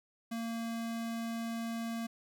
square tone, 229.4 Hz, A#3, 28 cents flat, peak -36 dBFS, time 0.31-2.07 s, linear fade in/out 10 ms, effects none

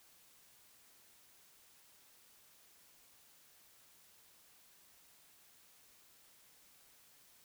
silence, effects white hiss -65 dBFS RMS until 7.44 s

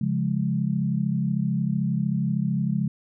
sine chord, Db major, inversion none, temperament equal, 138.59 / 174.61 / 207.7 Hz, Db3 / F3 / Ab3, 0 / 0 / 0 cents, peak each -26 dBFS, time 0.01-2.88 s, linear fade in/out 5 ms, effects none

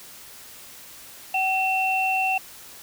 sine tone pair together, 758.3 / 2700 Hz, F#5 / E7, +42 / +41 cents, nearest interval octave + minor seventh, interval 2199 cents, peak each -23 dBFS, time 1.34-2.38 s, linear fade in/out 5 ms, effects white hiss -44 dBFS RMS until 2.82 s

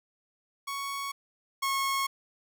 sawtooth tone pair in turn, 1112 / 1091.6 Hz, C#6 / C#6, +5 / -27 cents, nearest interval unison, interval 32 cents, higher first, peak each -29 / -23 dBFS, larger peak second, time 0.67-1.12 / 1.62-2.07 s, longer neither, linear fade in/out 10 ms, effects none

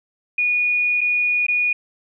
sine tone with dropouts, 2454 Hz, D#7, 25 cents flat, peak -16 dBFS, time 0.38-1.73 s, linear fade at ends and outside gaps 5 ms, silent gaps 1.009-1.013 / 1.467-1.483 s, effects none

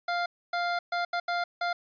25% pulse tone bursts at uneven times, 698.5 Hz, F5, in tune, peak -23 dBFS, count 6, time 0.08-0.26 / 0.53-0.79 / 0.92-1.05 / 1.13-1.2 / 1.28-1.44 / 1.61-1.73 s, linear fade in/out 5 ms, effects resampled to 11025 Hz

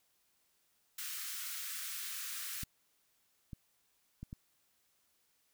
white high-pass noise, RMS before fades -42 dBFS, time 0.98-2.64 s, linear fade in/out 5 ms, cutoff 1200 Hz, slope 48 dB/octave
clicks, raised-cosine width 5 ms, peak -32 dBFS, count 4, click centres 2.633 / 3.532 / 4.23 / 4.329 s
effects white hiss -75 dBFS RMS until 5.53 s

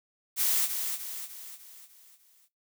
blue noise with echo, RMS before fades -26 dBFS, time 0.36-0.69 s, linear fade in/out 50 ms, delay 300 ms, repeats 6, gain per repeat -6 dB, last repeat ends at 2.49 s, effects noise-tail reverb RT60 0.2 s tail -18 dB re dry

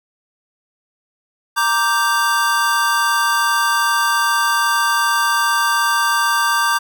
square chord, G minor, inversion first, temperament equal, 932.3 / 1174.7 / 1568 Hz, Bb5 / D6 / G6, 0 / 0 / 0 cents, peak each -21 / -19 / -19 dBFS, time 1.56-6.79 s, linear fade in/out 20 ms, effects none

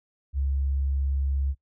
sine tone, 68.6 Hz, C#2, 17 cents flat, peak -23 dBFS, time 0.33-1.55 s, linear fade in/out 50 ms, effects noise-tail reverb RT60 0.1 s tail -20 dB re dry

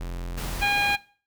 45% pulse tone, 43.54 Hz, F1, 5 cents flat, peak -30 dBFS, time 0-0.65 s, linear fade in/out 10 ms
pink noise, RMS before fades -35 dBFS, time 0.37-0.96 s, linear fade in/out 10 ms
harmonic tone, 813 Hz, G#5, 37 cents flat, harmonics 1 / 2 / 3 / 4 / 5, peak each -25 / -27 / -23 / -33 / -34 dBFS, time 0.61-0.97 s, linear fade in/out 20 ms
effects noise-tail reverb RT60 0.4 s tail -19 dB re dry

